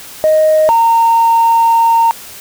sine tone pair in turn, 623 / 918.5 Hz, D#5 / A#5, +2 / -26 cents, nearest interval perfect fifth, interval 672 cents, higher second, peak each -5 dBFS, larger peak neither, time 0.24-0.69 / 0.69-2.11 s, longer second, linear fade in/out 0 ms, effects tanh soft clip ceiling -3 dBFS + white hiss -32 dBFS RMS until 2.4 s

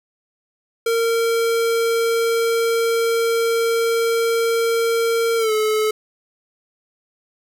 square tone with pitch glide, 459.7 to 431.4 Hz, A#4 to A4, -24 to -34 cents, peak -17 dBFS, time 0.86-5.91 s, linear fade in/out 5 ms, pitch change -110 cents, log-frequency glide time 5.37-5.52 s, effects none

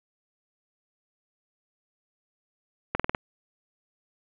slowing click train, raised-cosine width 0.5 ms, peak -9 dBFS, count 5, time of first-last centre 2.95-3.148 s, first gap 46 ms, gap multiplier 1.05, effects resampled to 8000 Hz + 8-bit

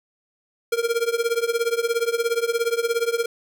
square tone with tremolo, 466.2 Hz, A#4, in tune, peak -17 dBFS, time 0.72-3.26 s, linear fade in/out 5 ms, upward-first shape triangle, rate 17 Hz, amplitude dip 95%, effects none

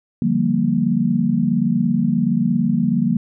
sine chord, G minor seventh, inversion second, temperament equal, 146.83 / 174.61 / 196 / 233.1 Hz, D3 / F3 / G3 / Bb3, 0 / 0 / 0 / 0 cents, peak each -24 / -21 / -21 / -18 dBFS, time 0.22-3.17 s, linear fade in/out 2 ms, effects none

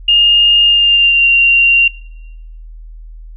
sine tone with pitch glide, 2831 to 2766 Hz, F7 to F7, +23 to -17 cents, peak -6 dBFS, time 0.08-1.88 s, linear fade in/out 5 ms, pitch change -40 cents, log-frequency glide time 0.63-1.27 s, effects noise-tail reverb RT60 0.9 s tail -22 dB re dry + added 40 Hz sine -29 dBFS peak until 3.36 s

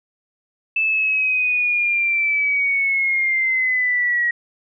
sine linear sweep, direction down, 2637 to 1900 Hz, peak -16 dBFS, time 0.76-4.31 s, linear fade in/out 5 ms, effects none

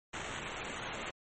blue noise with sample-and-hold, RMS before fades -41 dBFS, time 0.13-1.11 s, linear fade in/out 10 ms, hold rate 4900 Hz, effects MP3 32 kbps

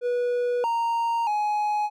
triangle tone with pitch steps, 487.7 / 928 / 839 Hz, B4 / A#5 / G#5, -22 / -8 / +17 cents, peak -20 dBFS, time 0.01-1.9 s, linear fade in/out 50 ms, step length 630 ms, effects none

